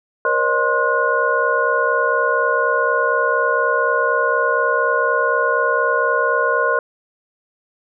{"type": "tone cluster", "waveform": "sine", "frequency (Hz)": [474.9, 539, 608, 1055, 1453], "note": ["A#4", "C#5", "D#5", "C6", "F#6"], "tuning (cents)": [32, -49, -40, 14, -32], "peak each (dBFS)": [-21, -23, -23, -20, -19], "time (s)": [0.25, 6.79], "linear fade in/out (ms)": 2, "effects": []}